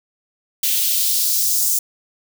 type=noise with high-pass filter sweep; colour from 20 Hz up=blue; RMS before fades=-18 dBFS; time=0.63-1.79 s; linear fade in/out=5 ms; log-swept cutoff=2800 to 6700 Hz; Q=1.7; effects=none